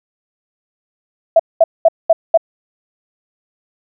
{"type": "tone bursts", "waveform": "sine", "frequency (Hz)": 659.3, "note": "E5", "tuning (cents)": 0, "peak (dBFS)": -4, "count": 5, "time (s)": [1.36, 2.375], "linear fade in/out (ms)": 5, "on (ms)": 35, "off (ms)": 210, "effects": []}